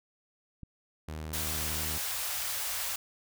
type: click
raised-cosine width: 5 ms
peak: -31 dBFS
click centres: 0.633 s
type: tone with pitch glide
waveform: sawtooth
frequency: 77.78 to 77.24 Hz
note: D#2 to D#2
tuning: 0 to -12 cents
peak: -33 dBFS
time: 1.08-1.98 s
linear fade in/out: 5 ms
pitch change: -12 cents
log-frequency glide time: 1.39-1.8 s
type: band-stop noise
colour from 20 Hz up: white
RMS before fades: -34 dBFS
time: 1.33-2.96 s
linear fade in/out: 5 ms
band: 110 to 580 Hz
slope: 24 dB/octave
effects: none